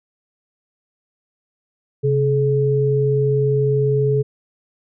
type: tone pair together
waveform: sine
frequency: 134.28 / 426.3 Hz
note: C3 / G#4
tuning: +45 / +45 cents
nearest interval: octave + minor sixth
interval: 2000 cents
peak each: -17 dBFS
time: 2.03-4.23 s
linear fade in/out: 20 ms
effects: none